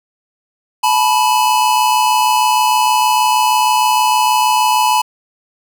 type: tone pair together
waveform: square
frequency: 861.4 / 987.8 Hz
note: A5 / B5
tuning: -37 / 0 cents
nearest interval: major second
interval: 237 cents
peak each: -14 dBFS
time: 0.83-5.02 s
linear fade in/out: 10 ms
effects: none